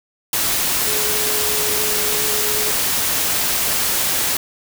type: tone in noise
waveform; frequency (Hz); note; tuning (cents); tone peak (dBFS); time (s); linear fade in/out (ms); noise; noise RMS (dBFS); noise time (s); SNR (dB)
sine; 424.5; G#4; +38; -27; 0.87-2.71; 2; white; -19; 0.33-4.37; -11
effects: none